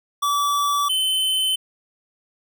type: tone pair in turn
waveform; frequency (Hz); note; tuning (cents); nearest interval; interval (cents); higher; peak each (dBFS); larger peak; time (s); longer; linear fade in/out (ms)
square; 1153 / 3057; D6 / G7; -32 / -44; octave + perfect fourth; 1688; second; -19; neither; 0.22-0.89 / 0.89-1.56; neither; 10
effects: none